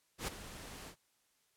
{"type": "noise with ADSR envelope", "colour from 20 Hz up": "pink", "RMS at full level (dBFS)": -36, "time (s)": [0.18, 0.96], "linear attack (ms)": 97, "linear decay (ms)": 11, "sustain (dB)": -13, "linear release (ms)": 84, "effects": ["white hiss -75 dBFS RMS until 1.56 s", "low-pass 12000 Hz 12 dB/octave"]}